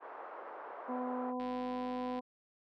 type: band-pass noise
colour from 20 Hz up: white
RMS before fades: -47 dBFS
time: 0-1.34 s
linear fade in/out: 50 ms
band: 430 to 1200 Hz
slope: 24 dB/octave
type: harmonic tone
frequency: 250.9 Hz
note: B3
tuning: 28 cents sharp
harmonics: 1 / 2 / 3 / 4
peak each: -38 / -41 / -43 / -44 dBFS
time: 0.88-2.21 s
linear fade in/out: 20 ms
type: click train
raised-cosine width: 0.3 ms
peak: -34 dBFS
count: 80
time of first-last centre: 1.4-2.19 s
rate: 100 Hz
effects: none